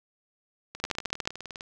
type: two click trains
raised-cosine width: 0.2 ms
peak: -21 / -10 dBFS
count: 18 / 7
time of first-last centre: 0.75-1.609 / 0.84-1.275 s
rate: 19.8 / 13.8 Hz
effects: none